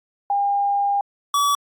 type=tone pair in turn; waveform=sine / square; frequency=805 / 1142.8 Hz; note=G5 / D6; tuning=+46 / -48 cents; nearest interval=tritone; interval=606 cents; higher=second; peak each=-17 dBFS; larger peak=neither; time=0.3-1.01 / 1.34-1.55 s; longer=first; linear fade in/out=2 ms; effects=AAC 64 kbps